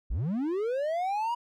triangle linear sweep, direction up, 36.71 to 970 Hz, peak -25 dBFS, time 0.1-1.35 s, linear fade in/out 10 ms, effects none

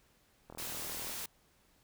click train, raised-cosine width 1 ms, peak -34 dBFS, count 25, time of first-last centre 0.5-1.096 s, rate 40.3 Hz
white noise, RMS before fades -41 dBFS, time 0.58-1.26 s, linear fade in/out 5 ms
effects pink hiss -69 dBFS RMS until 1.83 s

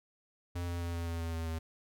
square tone with pitch steps, 87.31 / 86.41 / 85.51 / 84.63 / 83.75 / 82.89 / 82.03 / 81.18 Hz, F2 / F2 / F2 / E2 / E2 / E2 / E2 / E2, 0 / -18 / -36 / +46 / +28 / +10 / -8 / -26 cents, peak -35 dBFS, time 0.55-1.59 s, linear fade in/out 10 ms, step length 130 ms, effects none

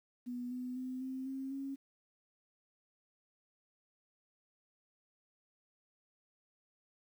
sine tone with pitch steps, 245.4 / 250.7 / 256.1 / 261.6 / 267.3 / 273.1 Hz, B3 / B3 / C4 / C4 / C4 / C#4, -11 / +26 / -37 / 0 / +37 / -26 cents, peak -38 dBFS, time 0.26-1.76 s, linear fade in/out 20 ms, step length 250 ms, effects 11-bit

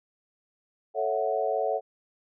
sine chord, F# minor seventh, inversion first, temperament equal, 440 / 554.4 / 659.3 / 740 Hz, A4 / C#5 / E5 / F#5, 0 / 0 / 0 / 0 cents, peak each -30 dBFS, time 0.94-1.81 s, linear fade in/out 50 ms, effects none

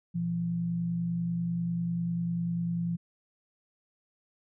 sine tone pair together, 121.06 / 171.2 Hz, B2 / F3, -34 / -34 cents, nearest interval tritone, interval 600 cents, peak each -38 / -28 dBFS, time 0.14-2.97 s, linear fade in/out 20 ms, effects none

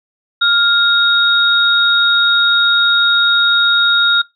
sine tone pair together, 1403 / 3746 Hz, F6 / A#7, +8 / +8 cents, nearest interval octave + perfect fourth, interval 1700 cents, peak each -12 dBFS, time 0.41-4.22 s, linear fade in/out 10 ms, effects noise-tail reverb RT60 0.2 s tail -22 dB re dry

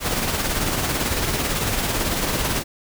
pink noise with tremolo, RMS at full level -21 dBFS, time 0-2.64 s, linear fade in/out 50 ms, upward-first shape sine, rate 18 Hz, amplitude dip 40%, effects none

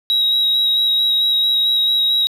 sine tone with vibrato, 3834 Hz, A#7, 48 cents sharp, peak -11 dBFS, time 0.1-2.27 s, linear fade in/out 0 ms, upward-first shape square, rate 4.5 Hz, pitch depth 11 cents each way, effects tanh soft clip ceiling -11 dBFS + 8-bit

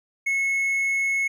triangle tone, 2187 Hz, C#7, 24 cents flat, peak -19 dBFS, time 0.26-1.28 s, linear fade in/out 10 ms, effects none

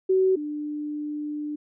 sine tone pair in turn, 377.2 / 297.7 Hz, F#4 / D4, +33 / +24 cents, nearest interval major third, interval 409 cents, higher first, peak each -17 / -28 dBFS, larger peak first, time 0.09-0.36 / 0.36-1.56 s, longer second, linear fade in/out 10 ms, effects none

